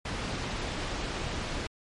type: noise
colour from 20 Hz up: pink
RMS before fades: -33 dBFS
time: 0.05-1.67 s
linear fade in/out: 5 ms
effects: low-pass 5000 Hz 12 dB/octave + MP3 48 kbps